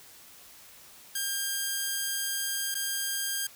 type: tone with dropouts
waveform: 5% pulse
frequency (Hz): 1605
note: G6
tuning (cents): +40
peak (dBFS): -18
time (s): 1.15-3.47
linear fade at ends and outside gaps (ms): 5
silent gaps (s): 2.744-2.751
effects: white hiss -52 dBFS RMS until 3.55 s